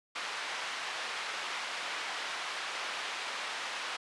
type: band-pass noise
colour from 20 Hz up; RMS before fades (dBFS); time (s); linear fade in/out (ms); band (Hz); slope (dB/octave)
pink; -38; 0.15-3.97; 10; 990 to 4000; 12
effects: resampled to 24000 Hz